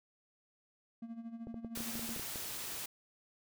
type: tone with tremolo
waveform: triangle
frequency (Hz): 229.9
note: A#3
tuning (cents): -24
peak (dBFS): -38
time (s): 1.02-2.18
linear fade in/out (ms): 5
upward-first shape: sine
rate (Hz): 13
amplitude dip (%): 70
type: clicks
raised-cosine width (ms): 2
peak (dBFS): -32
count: 11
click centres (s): 1.471 / 1.543 / 1.647 / 1.774 / 1.805 / 1.955 / 1.994 / 2.092 / 2.163 / 2.196 / 2.358
type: noise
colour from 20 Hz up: white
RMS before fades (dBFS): -42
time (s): 1.75-2.86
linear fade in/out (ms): 5
effects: none